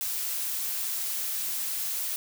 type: noise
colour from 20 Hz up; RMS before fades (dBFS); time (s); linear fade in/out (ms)
blue; -31; 0.01-2.16; 0
effects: none